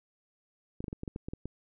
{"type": "clicks", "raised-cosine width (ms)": 3, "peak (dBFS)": -24, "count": 10, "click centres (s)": [0.805, 0.842, 0.882, 0.929, 1.034, 1.078, 1.161, 1.285, 1.335, 1.456], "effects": []}